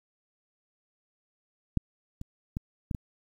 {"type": "clicks", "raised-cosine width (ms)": 5, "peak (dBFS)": [-12, -26, -19, -17, -20], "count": 5, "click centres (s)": [1.773, 2.214, 2.569, 2.912, 2.948], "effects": ["9-bit"]}